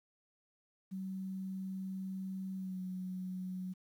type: tone with pitch glide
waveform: sine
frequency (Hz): 190 to 184.8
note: F#3 to F#3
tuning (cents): +46 to -2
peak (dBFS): -38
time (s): 0.91-3.74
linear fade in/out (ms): 20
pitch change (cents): -48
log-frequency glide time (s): 2.56-2.8
effects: 11-bit